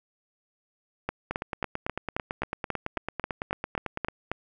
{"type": "two click trains", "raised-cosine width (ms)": 0.5, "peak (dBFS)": [-15, -13], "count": [26, 13], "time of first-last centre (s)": [[1.31, 4.085], [1.09, 4.316]], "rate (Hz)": [9.01, 3.72], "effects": []}